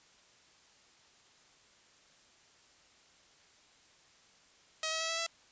5% pulse tone with pitch steps, 635 / 642.4 / 649.8 / 657.4 / 665 Hz, D#5 / E5 / E5 / E5 / E5, +35 / -45 / -25 / -5 / +15 cents, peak -21 dBFS, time 4.83-5.265 s, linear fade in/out 2 ms, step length 87 ms, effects white hiss -63 dBFS RMS until 5.51 s + resampled to 16000 Hz

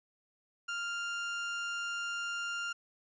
30% pulse tone, 1396.9 Hz, F6, in tune, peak -32 dBFS, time 0.68-2.73 s, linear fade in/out 10 ms, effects resampled to 16000 Hz

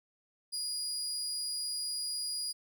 30% pulse tone, 4882 Hz, D#8, 34 cents flat, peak -31 dBFS, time 0.52-2.53 s, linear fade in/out 20 ms, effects none

